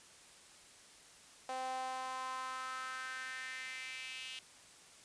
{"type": "tone with high-pass filter sweep", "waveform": "sawtooth", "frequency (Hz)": 259, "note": "C4", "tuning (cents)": -17, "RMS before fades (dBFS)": -43, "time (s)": [1.49, 4.39], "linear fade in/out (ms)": 2, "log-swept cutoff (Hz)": [680, 2900], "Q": 4.1, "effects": ["white hiss -59 dBFS RMS until 5.04 s", "resampled to 22050 Hz"]}